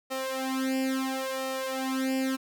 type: tone with flanger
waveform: sawtooth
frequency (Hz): 263.7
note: C4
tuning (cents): +14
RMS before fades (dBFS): -30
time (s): 0.1-2.37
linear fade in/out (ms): 20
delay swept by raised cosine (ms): 1.6 to 3.4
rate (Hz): 0.73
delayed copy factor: +0.95
effects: none